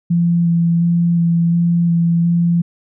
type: tone with vibrato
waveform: sine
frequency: 170 Hz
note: F3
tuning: 46 cents flat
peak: -11 dBFS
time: 0.1-2.62 s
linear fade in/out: 10 ms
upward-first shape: square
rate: 1.4 Hz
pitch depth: 11 cents each way
effects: none